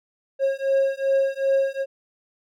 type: beating tone pair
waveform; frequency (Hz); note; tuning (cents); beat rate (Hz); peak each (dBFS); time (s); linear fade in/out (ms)
triangle; 541 / 543.6; C#5 / C#5; -42 / -34; 2.6; -20; 0.39-1.86; 50
effects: none